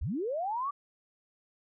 sine linear sweep, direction up, 42.64 to 1174.7 Hz, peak -30 dBFS, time 0.01-0.71 s, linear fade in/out 10 ms, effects none

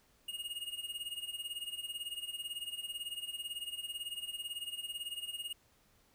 square tone with tremolo, 2858 Hz, F7, 39 cents sharp, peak -37 dBFS, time 0.28-5.53 s, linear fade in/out 5 ms, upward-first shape sine, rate 18 Hz, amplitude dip 80%, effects pink hiss -69 dBFS RMS until 6.14 s

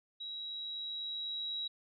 sine tone with level ramp, 3864 Hz, B7, 39 cents flat, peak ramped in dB -40 to -35 dBFS, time 0.2-1.68 s, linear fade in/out 10 ms, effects none

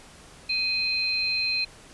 sine tone pair together, 2500 / 4141 Hz, D#7 / C8, +8 / -19 cents, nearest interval major sixth, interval 873 cents, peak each -26 dBFS, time 0.49-1.65 s, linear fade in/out 10 ms, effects pink hiss -49 dBFS RMS until 1.93 s + resampled to 24000 Hz

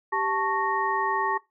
sine tone cluster, 391.6 / 884 / 1107 / 1856 Hz, G4 / A5 / C#6 / A#6, -2 / +8 / -3 / -8 cents, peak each -32 / -27 / -27 / -31 dBFS, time 0.12-1.38 s, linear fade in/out 10 ms, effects noise-tail reverb RT60 0.2 s tail -19 dB re dry

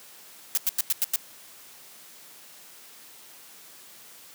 blue noise bursts, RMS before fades -23 dBFS, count 6, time 0.55-1.159 s, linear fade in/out 0 ms, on 24 ms, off 93 ms, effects white hiss -49 dBFS RMS until 4.34 s + high-pass 150 Hz 12 dB/octave

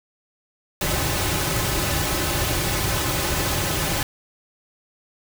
pink noise with comb filter, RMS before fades -23 dBFS, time 0.81-4.03 s, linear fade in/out 2 ms, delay 4.3 ms, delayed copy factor -0.65, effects none

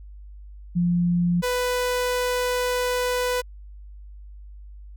sine / sawtooth tone pair in turn, 174.61 / 496.3 Hz, F3 / B4, 0 / +8 cents, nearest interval octave + tritone, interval 1808 cents, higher second, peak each -18 dBFS, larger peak neither, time 0.75-1.42 / 1.42-3.42 s, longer second, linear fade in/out 20 ms, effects added 50 Hz sine -39 dBFS peak until 4.96 s

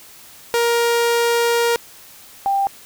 sawtooth / sine tone pair in turn, 470 / 790.4 Hz, A#4 / G5, +14 / +14 cents, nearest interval major sixth, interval 900 cents, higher second, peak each -11 / -15 dBFS, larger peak first, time 0.54-1.76 / 2.46-2.67 s, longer first, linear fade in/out 0 ms, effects white hiss -43 dBFS RMS until 2.85 s

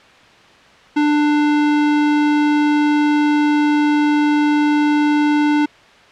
square tone, 296.6 Hz, D4, 17 cents sharp, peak -13 dBFS, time 0.96-5.66 s, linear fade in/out 10 ms, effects white hiss -45 dBFS RMS until 6.11 s + low-pass 3000 Hz 12 dB/octave

